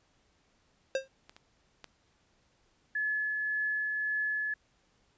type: tone with exponential decay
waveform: square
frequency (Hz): 533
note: C5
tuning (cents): +32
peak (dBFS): -25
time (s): 0.95-1.08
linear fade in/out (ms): 2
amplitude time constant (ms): 28
type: clicks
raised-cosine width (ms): 0.2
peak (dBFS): -32 / -34 / -27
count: 3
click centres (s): 1.295 / 1.365 / 1.843
type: tone with tremolo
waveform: sine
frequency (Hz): 1713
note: A6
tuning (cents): -47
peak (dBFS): -28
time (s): 2.95-4.54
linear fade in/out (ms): 5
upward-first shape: triangle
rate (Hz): 1.8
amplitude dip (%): 25
effects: pink hiss -70 dBFS RMS until 5.17 s + resampled to 16000 Hz